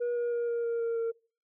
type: tone with pitch steps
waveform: sine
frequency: 481.3 / 477.4 / 473.6 / 469.8 / 466 / 462.2 / 458.5 Hz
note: B4 / A#4 / A#4 / A#4 / A#4 / A#4 / A#4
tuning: -45 / +41 / +27 / +13 / -1 / -15 / -29 cents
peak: -25 dBFS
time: 0-1.12 s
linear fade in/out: 20 ms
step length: 160 ms
effects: noise-tail reverb RT60 0.4 s tail -25 dB re dry + tanh soft clip ceiling -27 dBFS